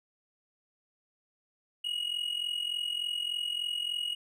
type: tone with amplitude modulation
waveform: triangle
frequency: 2892 Hz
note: F#7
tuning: 40 cents flat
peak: -26 dBFS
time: 1.84-4.15 s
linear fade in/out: 10 ms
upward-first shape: sine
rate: 43.4 Hz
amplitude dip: 75%
effects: none